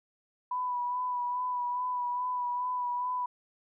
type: tone with vibrato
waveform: sine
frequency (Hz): 987.8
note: B5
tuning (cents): 0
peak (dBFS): -29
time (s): 0.51-3.26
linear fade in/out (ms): 5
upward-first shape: sine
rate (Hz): 2.4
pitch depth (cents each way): 25
effects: none